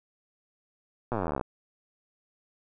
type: slowing click train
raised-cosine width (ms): 1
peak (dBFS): -16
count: 26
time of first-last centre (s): 1.12-1.412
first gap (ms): 8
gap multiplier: 1.03
effects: none